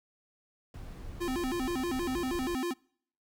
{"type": "noise", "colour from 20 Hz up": "brown", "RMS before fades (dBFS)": -43, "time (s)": [0.74, 2.55], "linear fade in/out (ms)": 2}
{"type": "tone with vibrato", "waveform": "square", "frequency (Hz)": 299.9, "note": "D4", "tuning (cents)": 36, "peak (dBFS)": -31, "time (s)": [1.2, 2.74], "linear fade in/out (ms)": 20, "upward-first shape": "square", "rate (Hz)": 6.3, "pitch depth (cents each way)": 260}
{"effects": ["noise-tail reverb RT60 0.6 s tail -26 dB re dry"]}